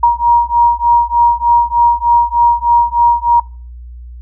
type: beating tone pair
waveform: sine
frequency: 946 / 949.3 Hz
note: A#5 / A#5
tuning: +25 / +31 cents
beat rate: 3.3 Hz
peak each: -10 dBFS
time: 0.03-3.4 s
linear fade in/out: 5 ms
effects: noise-tail reverb RT60 0.4 s tail -24 dB re dry + added 60 Hz sine -28 dBFS peak until 4.21 s